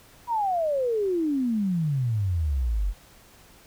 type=exponential sweep; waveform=sine; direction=down; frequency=981 to 43.65 Hz; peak=-22 dBFS; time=0.27-2.94 s; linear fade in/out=50 ms; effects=pink hiss -53 dBFS RMS until 3.66 s